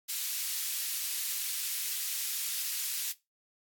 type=high-pass noise; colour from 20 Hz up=white; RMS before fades=-34 dBFS; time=0.08-3.13 s; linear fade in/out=20 ms; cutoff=2600 Hz; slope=12 dB/octave; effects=noise-tail reverb RT60 0.2 s tail -17 dB re dry + AAC 64 kbps